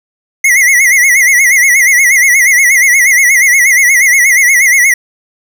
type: tone with vibrato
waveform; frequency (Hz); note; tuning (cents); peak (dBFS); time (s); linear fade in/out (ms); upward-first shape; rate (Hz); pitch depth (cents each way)
square; 2055; C7; -32; -5; 0.44-4.94; 5; sine; 8.4; 120
effects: none

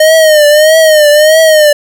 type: tone with vibrato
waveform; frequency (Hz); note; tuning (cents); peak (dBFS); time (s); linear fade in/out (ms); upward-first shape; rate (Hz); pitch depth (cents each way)
square; 616; D#5; -17; -3; 0-1.73; 5; triangle; 1.6; 91
effects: none

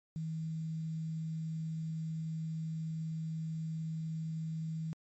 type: tone with quantisation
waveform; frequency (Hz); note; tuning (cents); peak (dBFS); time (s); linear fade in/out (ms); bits
sine; 160; D#3; +49; -35; 0.16-4.93; 0; 10
effects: MP3 32 kbps

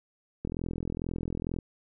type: click train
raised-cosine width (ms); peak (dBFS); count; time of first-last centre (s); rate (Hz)
3; -20; 49; 0.45-1.587; 42.2
effects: none

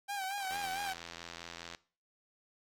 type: tone with vibrato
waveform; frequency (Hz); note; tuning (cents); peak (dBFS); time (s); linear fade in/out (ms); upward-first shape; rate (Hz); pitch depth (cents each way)
sawtooth; 784; G5; 0; -32; 0.08-0.94; 20; sine; 4.4; 68
type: click train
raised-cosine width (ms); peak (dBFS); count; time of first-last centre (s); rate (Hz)
0.2; -26; 106; 0.51-1.748; 84.8
effects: noise-tail reverb RT60 0.4 s tail -20 dB re dry + AAC 64 kbps

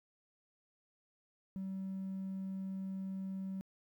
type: tone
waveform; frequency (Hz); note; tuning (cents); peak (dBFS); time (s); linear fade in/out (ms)
triangle; 191.4; G3; -41; -35; 1.56-3.61; 0
effects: tanh soft clip ceiling -34 dBFS + 12-bit

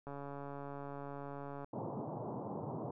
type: click train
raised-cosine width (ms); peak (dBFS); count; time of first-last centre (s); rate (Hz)
1; -32; 223; 0.07-1.644; 141
type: band-pass noise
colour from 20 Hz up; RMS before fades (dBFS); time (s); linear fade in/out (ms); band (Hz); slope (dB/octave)
pink; -42; 1.73-2.91; 5; 110 to 1000; 48
effects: none

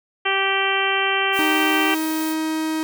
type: harmonic tone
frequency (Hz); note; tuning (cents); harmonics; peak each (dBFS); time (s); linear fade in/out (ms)
389.5; G4; -11; 1 / 2 / 3 / 4 / 5 / 6 / 7 / 8; -26 / -26 / -26 / -26 / -26 / -26 / -26 / -26; 0.25-1.95; 10
type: noise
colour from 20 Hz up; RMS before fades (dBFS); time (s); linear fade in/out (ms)
blue; -33; 1.32-2.36; 50
type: tone with pitch glide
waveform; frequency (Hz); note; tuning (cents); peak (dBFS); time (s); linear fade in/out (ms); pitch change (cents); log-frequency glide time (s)
45% pulse; 310 to 315.8; D#4 to D#4; -6 to +26; -21; 1.39-2.83; 0; +32; 1.84-1.93
effects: none

